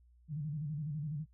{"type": "tone with vibrato", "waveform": "sine", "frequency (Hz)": 149.8, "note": "D3", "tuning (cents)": 35, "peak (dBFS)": -35, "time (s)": [0.28, 1.26], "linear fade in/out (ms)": 50, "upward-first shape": "square", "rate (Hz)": 12, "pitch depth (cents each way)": 85, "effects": ["noise-tail reverb RT60 0.1 s tail -17 dB re dry", "added 60 Hz sine -61 dBFS peak until 1.33 s"]}